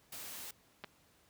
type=noise; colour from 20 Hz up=white; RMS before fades=-46 dBFS; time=0.12-0.51 s; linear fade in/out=5 ms
type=clicks; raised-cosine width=0.3 ms; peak=-28 dBFS; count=2; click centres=0.839 / 0.844 s
effects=pink hiss -68 dBFS RMS until 1.29 s + high-pass 60 Hz 12 dB/octave